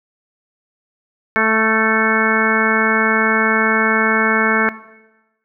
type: harmonic tone with a mistuned harmonic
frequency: 220 Hz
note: A3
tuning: in tune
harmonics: 1 / 2 / 3 / 4 / 5 / 6 / 7 / 8 / 10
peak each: -22 / -21 / -24 / -24 / -23 / -21 / -19 / -19 / -20 dBFS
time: 1.36-4.69 s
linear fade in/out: 0 ms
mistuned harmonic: 6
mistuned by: +23 cents
effects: noise-tail reverb RT60 1.0 s tail -17 dB re dry